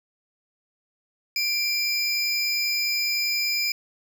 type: tone pair together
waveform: square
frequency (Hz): 2362 / 5005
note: D7 / D#8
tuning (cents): +9 / +9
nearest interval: octave + minor second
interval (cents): 1300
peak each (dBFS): -26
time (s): 1.36-3.72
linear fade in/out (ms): 2
effects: none